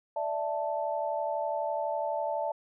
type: chord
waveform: sine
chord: D suspended second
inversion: none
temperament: equal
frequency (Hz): 587.3 / 659.3 / 880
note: D5 / E5 / A5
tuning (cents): 0 / 0 / 0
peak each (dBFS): -33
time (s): 0.16-2.52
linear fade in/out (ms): 5
effects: none